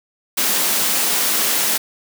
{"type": "high-pass noise", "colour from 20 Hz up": "white", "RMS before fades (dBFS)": -18, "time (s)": [0.37, 1.78], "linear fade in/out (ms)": 10, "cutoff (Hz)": 160, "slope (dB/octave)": 96, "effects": []}